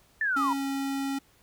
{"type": "linear sweep", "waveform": "sine", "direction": "down", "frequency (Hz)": [1800, 920], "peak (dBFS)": -24, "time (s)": [0.21, 0.53], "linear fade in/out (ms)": 2}
{"type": "tone with pitch glide", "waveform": "square", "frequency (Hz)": [277.2, 273.9], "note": ["C#4", "C#4"], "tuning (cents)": [0, -21], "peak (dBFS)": -29, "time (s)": [0.36, 1.19], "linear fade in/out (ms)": 10, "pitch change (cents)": -21, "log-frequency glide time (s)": [0.47, 0.65]}
{"effects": ["pink hiss -62 dBFS RMS until 1.42 s"]}